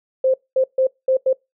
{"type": "tone bursts at uneven times", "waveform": "sine", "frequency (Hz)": 523.3, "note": "C5", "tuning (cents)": 0, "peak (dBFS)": -13, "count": 5, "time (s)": [[0.24, 0.34], [0.56, 0.64], [0.78, 0.87], [1.08, 1.17], [1.26, 1.33]], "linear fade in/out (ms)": 5, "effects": ["noise-tail reverb RT60 0.2 s tail -24 dB re dry"]}